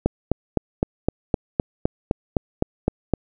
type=click train; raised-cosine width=2 ms; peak=-4 dBFS; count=13; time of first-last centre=0.06-3.137 s; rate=3.9 Hz; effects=none

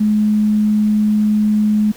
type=tone; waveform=sine; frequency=211.9 Hz; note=G#3; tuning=35 cents sharp; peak=-11 dBFS; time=0-1.92 s; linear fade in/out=10 ms; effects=pink hiss -41 dBFS RMS until 1.96 s

